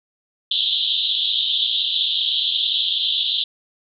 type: band-pass noise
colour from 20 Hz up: pink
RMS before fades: -21 dBFS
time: 0.51-3.44 s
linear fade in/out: 5 ms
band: 3100 to 3900 Hz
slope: 96 dB/octave
effects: none